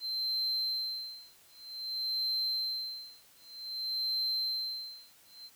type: tone with tremolo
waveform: triangle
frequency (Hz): 4112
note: C8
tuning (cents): -31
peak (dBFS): -28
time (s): 0-5.5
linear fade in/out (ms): 50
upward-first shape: sine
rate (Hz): 0.53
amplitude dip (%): 100
effects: white hiss -61 dBFS RMS until 5.55 s